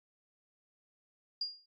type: tone with exponential decay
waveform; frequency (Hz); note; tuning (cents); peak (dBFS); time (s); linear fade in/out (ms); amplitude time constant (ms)
sine; 4825; D8; +46; -30; 1.41-1.66; 5; 54
effects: AAC 32 kbps